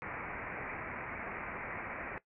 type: low-pass noise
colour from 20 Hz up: white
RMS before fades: -42 dBFS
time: 0.02-2.18 s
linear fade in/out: 0 ms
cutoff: 2400 Hz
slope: 96 dB/octave
effects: noise-tail reverb RT60 0.1 s tail -18 dB re dry